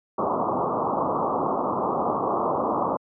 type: low-pass noise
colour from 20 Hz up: white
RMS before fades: -24 dBFS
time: 0.18-2.97 s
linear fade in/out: 5 ms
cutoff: 1200 Hz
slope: 96 dB/octave
effects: high-pass 200 Hz 12 dB/octave